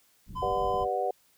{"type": "low-pass noise", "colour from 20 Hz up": "pink", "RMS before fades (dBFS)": -41, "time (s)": [0.26, 0.88], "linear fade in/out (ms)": 50, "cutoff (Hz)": 230, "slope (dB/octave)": 24}
{"type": "tone", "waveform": "triangle", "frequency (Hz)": 1018, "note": "C6", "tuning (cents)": -48, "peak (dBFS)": -30, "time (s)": [0.35, 0.85], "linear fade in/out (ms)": 20}
{"type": "chord", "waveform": "sine", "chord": "G major seventh", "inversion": "none", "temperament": "just", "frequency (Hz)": [392, 490, 588, 735], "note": ["G4", "B4", "D5", "F#5"], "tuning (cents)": [0, -14, 2, -12], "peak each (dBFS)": [-34, -32, -34, -29], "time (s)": [0.42, 1.11], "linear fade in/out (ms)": 5}
{"effects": ["white hiss -65 dBFS RMS until 1.37 s"]}